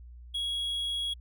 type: tone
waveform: triangle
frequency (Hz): 3322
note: G#7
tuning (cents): 0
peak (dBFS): -28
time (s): 0.34-1.14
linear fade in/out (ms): 10
effects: added 60 Hz sine -45 dBFS peak until 1.2 s